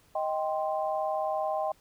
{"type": "chord", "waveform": "sine", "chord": "C minor", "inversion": "first", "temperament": "equal with one note detuned", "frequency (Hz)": [626.2, 784, 1046.5], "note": ["Eb5", "G5", "C6"], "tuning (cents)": [11, 0, 0], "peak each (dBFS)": [-30, -31, -36], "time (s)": [0.15, 1.72], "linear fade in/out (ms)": 5, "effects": ["pink hiss -63 dBFS RMS until 1.8 s"]}